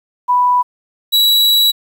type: tone pair in turn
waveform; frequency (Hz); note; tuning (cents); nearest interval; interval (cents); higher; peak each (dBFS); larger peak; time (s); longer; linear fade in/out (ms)
sine / 45% pulse; 987.8 / 3908; B5 / B7; 0 / -19; 2 octaves; 2381; second; -9; neither; 0.28-0.63 / 1.12-1.72; second; 20
effects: 8-bit